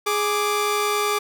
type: tone pair together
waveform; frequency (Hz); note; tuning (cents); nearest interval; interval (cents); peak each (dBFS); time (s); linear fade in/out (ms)
sawtooth; 415.4 / 1175.6; G#4 / D6; 0 / +1; octave + tritone; 1801; -19; 0.06-1.19; 10
effects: none

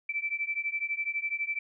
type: beating tone pair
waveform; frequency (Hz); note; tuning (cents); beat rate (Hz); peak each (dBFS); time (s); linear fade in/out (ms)
sine; 2320 / 2332; D7 / D7; -22 / -13; 12; -33 / -32; 0.09-1.59; 5
effects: none

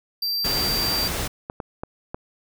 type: tone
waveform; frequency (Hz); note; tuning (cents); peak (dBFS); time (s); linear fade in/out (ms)
square; 4699; D8; 0; -23; 0.22-1.08; 5
type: noise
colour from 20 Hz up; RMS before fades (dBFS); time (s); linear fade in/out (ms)
pink; -27; 0.44-1.28; 10
type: clicks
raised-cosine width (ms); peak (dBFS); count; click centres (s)
1; -16; 4; 1.499 / 1.602 / 1.835 / 2.145
effects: none

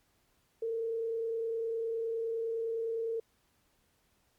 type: tone with frequency modulation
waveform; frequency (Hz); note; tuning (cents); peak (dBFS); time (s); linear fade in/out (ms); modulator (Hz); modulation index
sine; 454.9; A#4; -42; -31; 0.62-3.2; 5; 29.8; 0.3
effects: pink hiss -72 dBFS RMS until 4.38 s + MP3 96 kbps

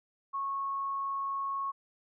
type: tone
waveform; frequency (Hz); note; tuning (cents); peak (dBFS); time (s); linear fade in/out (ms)
sine; 1099; C#6; -15; -31; 0.33-1.72; 20
effects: none

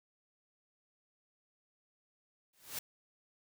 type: noise with exponential growth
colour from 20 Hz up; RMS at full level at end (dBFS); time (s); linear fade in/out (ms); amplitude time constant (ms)
white; -36; 2.53-2.79; 5; 56
effects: none

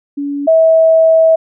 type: tone pair in turn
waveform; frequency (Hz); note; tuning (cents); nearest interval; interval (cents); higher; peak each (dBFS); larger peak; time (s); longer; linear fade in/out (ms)
sine; 284.5 / 647.6; C#4 / E5; +45 / -31; octave + major second; 1424; second; -16 / -5; second; 0.17-0.47 / 0.47-1.36; second; 10
effects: none

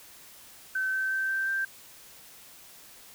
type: tone with pitch steps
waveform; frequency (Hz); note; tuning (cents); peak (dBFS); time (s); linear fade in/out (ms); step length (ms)
sine; 1534 / 1543.8 / 1553.6 / 1563.5 / 1573.5; G6 / G6 / G6 / G6 / G6; -38 / -27 / -16 / -5 / +6; -26; 0.75-1.65; 5; 180
effects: white hiss -51 dBFS RMS until 3.14 s

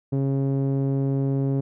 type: tone with low-pass filter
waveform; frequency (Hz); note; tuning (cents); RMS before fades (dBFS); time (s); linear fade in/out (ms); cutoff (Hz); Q
sawtooth; 136.5; C#3; -26; -23; 0.12-1.61; 10; 390; 1.2
effects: none

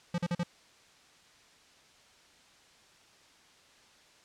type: tone bursts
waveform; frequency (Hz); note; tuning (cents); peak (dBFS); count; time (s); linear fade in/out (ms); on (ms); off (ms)
square; 173.9; F3; -7; -29; 4; 0.14-0.434; 5; 42; 42
effects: white hiss -60 dBFS RMS until 4.24 s + low-pass 6000 Hz 12 dB/octave

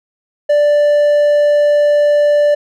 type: tone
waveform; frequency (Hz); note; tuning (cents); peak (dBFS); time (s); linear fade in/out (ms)
triangle; 587.3; D5; 0; -6; 0.49-2.55; 10
effects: none

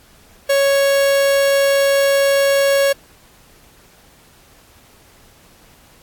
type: tone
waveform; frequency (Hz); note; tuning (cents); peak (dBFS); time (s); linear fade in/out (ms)
45% pulse; 554.4; C#5; 0; -12; 0.49-2.93; 10
effects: pink hiss -49 dBFS RMS until 6.02 s + AAC 64 kbps

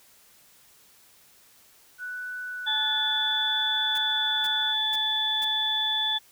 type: tone with vibrato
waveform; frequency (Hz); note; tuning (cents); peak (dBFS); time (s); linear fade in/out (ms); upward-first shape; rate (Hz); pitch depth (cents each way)
sine; 1480; F#6; 0; -32; 1.98-4.75; 50; sine; 0.71; 10
type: harmonic tone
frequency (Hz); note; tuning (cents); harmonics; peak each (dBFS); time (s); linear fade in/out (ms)
866; A5; -28; 1 / 2 / 4; -33 / -34 / -24; 2.66-6.19; 20
type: noise bursts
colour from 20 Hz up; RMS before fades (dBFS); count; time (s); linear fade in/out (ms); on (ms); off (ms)
white; -41; 4; 3.95-5.446; 2; 29; 460
effects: white hiss -57 dBFS RMS until 6.31 s

